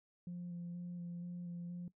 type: tone with vibrato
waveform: sine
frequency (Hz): 174.61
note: F3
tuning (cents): 0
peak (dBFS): -40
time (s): 0.27-1.88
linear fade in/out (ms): 2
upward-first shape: square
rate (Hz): 2.1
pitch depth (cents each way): 13
effects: noise-tail reverb RT60 0.1 s tail -18 dB re dry + tanh soft clip ceiling -39 dBFS